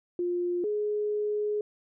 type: tone pair in turn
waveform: sine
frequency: 352.4 / 419.1 Hz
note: F4 / G#4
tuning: +16 / +16 cents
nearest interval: minor third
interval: 300 cents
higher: second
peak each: -26 / -26 dBFS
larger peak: neither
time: 0.19-0.64 / 0.64-1.61 s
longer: second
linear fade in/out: 2 ms
effects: none